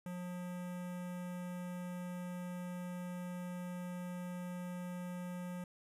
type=tone with notch filter; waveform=square; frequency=178.8 Hz; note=F3; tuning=41 cents sharp; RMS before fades=-43 dBFS; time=0.06-5.64 s; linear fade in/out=2 ms; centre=4400 Hz; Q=0.88; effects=resampled to 32000 Hz